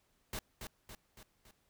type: noise with echo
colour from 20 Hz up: pink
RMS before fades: -40 dBFS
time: 0.33-0.39 s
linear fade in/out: 2 ms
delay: 280 ms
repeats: 4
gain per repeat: -5 dB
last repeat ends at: 1.51 s
effects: pink hiss -75 dBFS RMS until 1.69 s